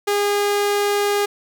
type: tone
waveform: sawtooth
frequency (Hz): 408.4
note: G#4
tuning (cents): -29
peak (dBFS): -13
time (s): 0.07-1.26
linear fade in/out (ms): 10
effects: none